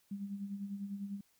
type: tone with tremolo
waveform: sine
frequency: 199.7 Hz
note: G3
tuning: 32 cents sharp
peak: -36 dBFS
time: 0.11-1.21 s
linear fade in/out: 5 ms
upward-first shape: sine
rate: 10 Hz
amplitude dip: 60%
effects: white hiss -72 dBFS RMS until 1.39 s